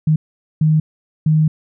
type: tone bursts at uneven times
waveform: sine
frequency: 155.56 Hz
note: D#3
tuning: in tune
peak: -10 dBFS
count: 3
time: 0.07-0.16 / 0.61-0.8 / 1.26-1.48 s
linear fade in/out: 5 ms
effects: none